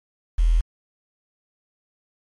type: tone with quantisation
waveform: sine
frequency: 41.2 Hz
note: E1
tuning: in tune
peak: -14 dBFS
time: 0.38-0.61 s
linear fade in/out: 10 ms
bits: 7
effects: MP3 48 kbps